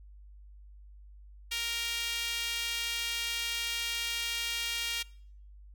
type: tone with high-pass filter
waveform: sawtooth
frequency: 466.2 Hz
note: A#4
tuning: in tune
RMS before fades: -34 dBFS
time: 1.51-5.03 s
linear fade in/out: 10 ms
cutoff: 2800 Hz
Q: 2
effects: noise-tail reverb RT60 0.6 s tail -23 dB re dry + added 50 Hz sine -49 dBFS peak until 5.74 s